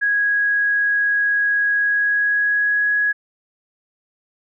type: tone with pitch glide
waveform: sine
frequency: 1656 to 1672.3 Hz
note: G#6 to G#6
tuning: -5 to +12 cents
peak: -15 dBFS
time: 0.01-3.13 s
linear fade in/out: 20 ms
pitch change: +17 cents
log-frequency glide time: 1.76-2.94 s
effects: none